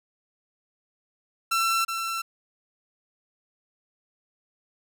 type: tone with echo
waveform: sawtooth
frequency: 1345 Hz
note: E6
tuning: 34 cents sharp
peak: -18 dBFS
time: 1.51-1.85 s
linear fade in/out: 10 ms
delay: 370 ms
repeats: 1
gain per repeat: -6 dB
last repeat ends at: 2.22 s
effects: none